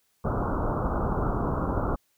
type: low-pass noise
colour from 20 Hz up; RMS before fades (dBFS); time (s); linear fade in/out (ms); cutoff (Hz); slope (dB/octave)
pink; -27; 0.24-1.96; 10; 1400; 96
effects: white hiss -70 dBFS RMS until 2.17 s